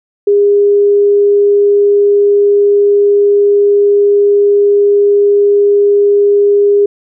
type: tone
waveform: sine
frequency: 406.8 Hz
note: G#4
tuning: 36 cents flat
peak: -5 dBFS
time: 0.27-6.86 s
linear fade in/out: 5 ms
effects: none